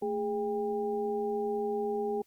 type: tone cluster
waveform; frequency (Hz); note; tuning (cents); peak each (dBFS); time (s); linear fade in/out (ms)
sine; 221 / 413.9 / 800; A3 / G#4 / G5; +8 / -6 / +35; -38 / -30 / -37; 0.02-2.22; 5
effects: white hiss -70 dBFS RMS until 2.26 s + Opus 48 kbps